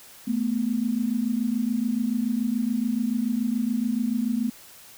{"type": "tone pair together", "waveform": "sine", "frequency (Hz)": [219.3, 246.3], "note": ["A3", "B3"], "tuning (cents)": [-6, -5], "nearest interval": "major second", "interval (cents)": 201, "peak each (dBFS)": -25, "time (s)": [0.27, 4.5], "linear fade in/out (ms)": 10, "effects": ["white hiss -48 dBFS RMS until 4.97 s"]}